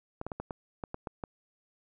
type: clicks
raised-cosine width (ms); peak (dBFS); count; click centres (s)
1; -22; 9; 0.214 / 0.266 / 0.318 / 0.4 / 0.508 / 0.838 / 0.944 / 1.072 / 1.238
effects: none